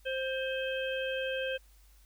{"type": "harmonic tone with a mistuned harmonic", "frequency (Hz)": 526, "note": "C5", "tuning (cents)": 9, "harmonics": [1, 3, 5, 6], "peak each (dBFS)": [-33, -38, -40, -41], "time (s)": [0.05, 1.58], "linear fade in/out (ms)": 20, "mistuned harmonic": 5, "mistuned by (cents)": -38, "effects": ["added 50 Hz sine -57 dBFS peak until 2.05 s", "white hiss -66 dBFS RMS until 2.05 s"]}